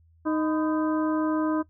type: harmonic tone with a mistuned harmonic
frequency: 310.9 Hz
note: D#4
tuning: 1 cent flat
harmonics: 1 / 2 / 3 / 4 / 5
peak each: -23 / -32 / -34 / -36 / -41 dBFS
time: 0.25-1.63 s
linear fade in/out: 20 ms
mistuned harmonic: 3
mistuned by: +130 cents
effects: noise-tail reverb RT60 0.1 s tail -19 dB re dry + added 82 Hz sine -56 dBFS peak until 1.69 s